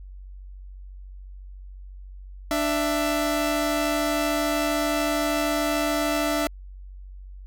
sawtooth tone pair together, 295.4 / 664 Hz, D4 / E5, +10 / +12 cents, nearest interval octave + major second, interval 1402 cents, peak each -21 dBFS, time 2.51-6.47 s, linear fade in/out 0 ms, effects added 47 Hz sine -38 dBFS peak until 7.46 s

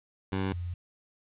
15% pulse / sine tone pair in turn, 95.6 / 87.66 Hz, G2 / F2, -43 / +7 cents, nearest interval major second, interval 150 cents, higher first, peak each -22 / -32 dBFS, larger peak first, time 0.32-0.53 / 0.53-0.74 s, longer neither, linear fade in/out 5 ms, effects resampled to 8000 Hz + 10-bit

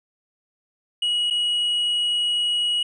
triangle tone with dropouts, 2908 Hz, F#7, 31 cents flat, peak -18 dBFS, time 1.02-2.83 s, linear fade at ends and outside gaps 5 ms, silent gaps 1.302-1.307 s, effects resampled to 22050 Hz

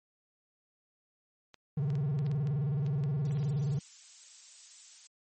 clicks, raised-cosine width 0.2 ms, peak -33 dBFS, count 12, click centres 1.543 / 1.903 / 1.954 / 2.19 / 2.265 / 2.315 / 2.472 / 2.864 / 3.038 / 3.31 / 3.372 / 3.43 s
triangle tone with vibrato, 142.2 Hz, C#3, 45 cents sharp, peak -26 dBFS, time 1.77-3.79 s, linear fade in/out 5 ms, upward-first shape square, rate 19 Hz, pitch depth 140 cents each way
violet noise, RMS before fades -44 dBFS, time 3.25-5.07 s, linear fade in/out 2 ms
effects MP3 32 kbps

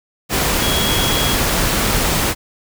sine tone in noise, 3314 Hz, G#7, 4 cents flat, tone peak -21 dBFS, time 0.6-1.37 s, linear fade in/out 50 ms, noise pink, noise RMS -17 dBFS, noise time 0.29-2.35 s, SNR -7 dB, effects none

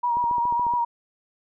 sine tone with vibrato, 956 Hz, A#5, 43 cents sharp, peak -20 dBFS, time 0.03-0.85 s, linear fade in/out 10 ms, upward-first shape triangle, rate 7.3 Hz, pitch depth 41 cents each way
click train, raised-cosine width 2 ms, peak -26 dBFS, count 9, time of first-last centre 0.17-0.737 s, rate 14.1 Hz
effects none

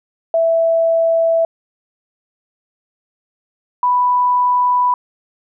sine tone pair in turn, 660 / 988.9 Hz, E5 / B5, +2 / +2 cents, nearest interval perfect fifth, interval 700 cents, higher second, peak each -11 dBFS, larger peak neither, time 0.34-1.45 / 3.83-4.94 s, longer neither, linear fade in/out 2 ms, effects none

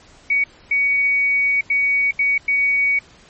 sine tone bursts at uneven times, 2250 Hz, C#7, 25 cents sharp, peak -14 dBFS, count 5, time 0.3-0.44 / 0.71-1.61 / 1.7-2.11 / 2.19-2.38 / 2.48-2.99 s, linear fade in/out 5 ms, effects pink hiss -48 dBFS RMS until 3.29 s + MP3 32 kbps

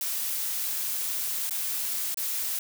blue noise with dropouts, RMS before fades -30 dBFS, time 0.01-2.59 s, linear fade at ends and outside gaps 2 ms, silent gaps 1.496-1.508 / 2.144-2.172 s, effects none

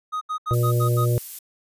triangle tone bursts, 1250 Hz, D#6, 8 cents sharp, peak -22 dBFS, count 6, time 0.12-1.058 s, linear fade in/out 20 ms, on 93 ms, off 76 ms
harmonic tone, 120 Hz, B2, 49 cents flat, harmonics 1 / 3 / 4 / 5, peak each -18 / -28 / -30 / -32 dBFS, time 0.51-1.18 s, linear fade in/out 0 ms
violet noise, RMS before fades -33 dBFS, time 0.53-1.39 s, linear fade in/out 5 ms
effects resampled to 32000 Hz

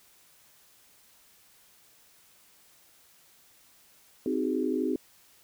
sine chord, Ab dominant seventh, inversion first, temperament just, 259.6 / 311.5 / 373.8 / 415.3 Hz, C4 / Eb4 / Gb4 / Ab4, -13 / +2 / +18 / 0 cents, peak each -30 / -31 / -32 / -33 dBFS, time 4.26-4.96 s, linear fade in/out 2 ms, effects white hiss -60 dBFS RMS until 5.43 s

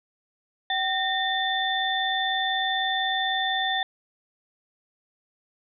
sine tone cluster, 764 / 1830 / 3534 Hz, G5 / A#6 / A7, -45 / -32 / +7 cents, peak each -27 / -28 / -27 dBFS, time 0.7-3.83 s, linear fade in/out 2 ms, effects none

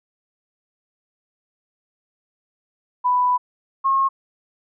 sine tone pair in turn, 992 / 1081.7 Hz, B5 / C#6, +7 / -43 cents, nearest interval minor second, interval 150 cents, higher second, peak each -15 dBFS, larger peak neither, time 3.04-3.38 / 3.84-4.09 s, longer first, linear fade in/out 20 ms, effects none

